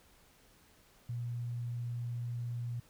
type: tone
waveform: sine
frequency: 119.8 Hz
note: A#2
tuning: 48 cents sharp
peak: -35 dBFS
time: 1.09-2.8 s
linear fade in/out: 5 ms
effects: pink hiss -64 dBFS RMS until 2.89 s